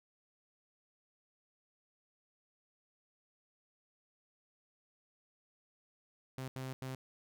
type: tone bursts at uneven times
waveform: sawtooth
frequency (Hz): 130.81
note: C3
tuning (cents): 0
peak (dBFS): -36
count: 3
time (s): 6.38-6.48 / 6.56-6.73 / 6.82-6.95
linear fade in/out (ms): 0
effects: none